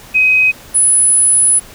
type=tone pair in turn; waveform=sine; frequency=2523 / 10092 Hz; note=D#7 / D#9; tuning=+23 / +23 cents; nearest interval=2 octaves; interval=2400 cents; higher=second; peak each=-7 dBFS; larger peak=neither; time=0.14-0.52 / 0.74-1.6 s; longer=second; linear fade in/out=20 ms; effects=pink hiss -37 dBFS RMS until 1.74 s